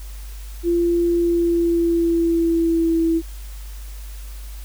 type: tone with pitch glide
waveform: sine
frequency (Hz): 343.5 to 329.1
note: F4 to E4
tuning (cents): -29 to -3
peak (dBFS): -15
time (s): 0.63-3.22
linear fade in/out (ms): 50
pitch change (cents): -74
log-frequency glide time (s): 1.16-3.04
effects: added 50 Hz sine -31 dBFS peak until 4.64 s + white hiss -45 dBFS RMS until 4.64 s